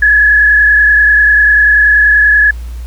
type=tone with frequency modulation; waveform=sine; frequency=1694 Hz; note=G#6; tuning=34 cents sharp; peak=-4 dBFS; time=0.02-2.51 s; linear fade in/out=5 ms; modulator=30.3 Hz; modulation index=1.1; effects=added 59 Hz sine -20 dBFS peak until 2.86 s + pink hiss -41 dBFS RMS until 2.86 s